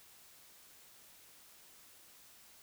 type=silence; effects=white hiss -60 dBFS RMS until 2.62 s